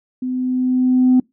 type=tone with level ramp; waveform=sine; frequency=254.3 Hz; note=C4; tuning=49 cents flat; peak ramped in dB=-20 to -7 dBFS; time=0.22-1.2 s; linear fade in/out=5 ms; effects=noise-tail reverb RT60 0.2 s tail -26 dB re dry + tanh soft clip ceiling -6 dBFS